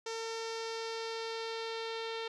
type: tone with low-pass filter sweep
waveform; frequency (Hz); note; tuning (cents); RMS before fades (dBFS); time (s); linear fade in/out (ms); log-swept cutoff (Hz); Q
sawtooth; 452.7; A4; +49; -39; 0.06-2.28; 5; 5900 to 3800; 2.5
effects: none